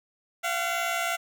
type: tone pair together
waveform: 15% pulse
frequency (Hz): 685.8 / 748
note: F5 / F#5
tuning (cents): -32 / +19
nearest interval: major second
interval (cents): 151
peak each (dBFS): -21 / -26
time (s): 0.43-1.17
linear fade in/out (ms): 20
effects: none